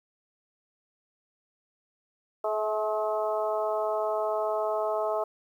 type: harmonic tone with a mistuned harmonic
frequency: 213.8 Hz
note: A3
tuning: 49 cents flat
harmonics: 2 / 3 / 4 / 5 / 6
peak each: -32 / -28 / -34 / -36 / -37 dBFS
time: 2.44-5.24 s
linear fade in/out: 5 ms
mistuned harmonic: 3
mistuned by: +17 cents
effects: 10-bit